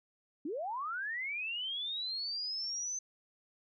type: linear sweep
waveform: sine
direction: up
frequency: 263.5 to 6200 Hz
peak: -35 dBFS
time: 0.45-2.99 s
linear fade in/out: 5 ms
effects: none